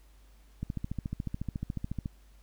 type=click train; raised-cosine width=5 ms; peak=-21 dBFS; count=21; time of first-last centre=0.63-2.059 s; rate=14 Hz; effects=added 50 Hz sine -55 dBFS peak until 2.42 s + pink hiss -66 dBFS RMS until 2.42 s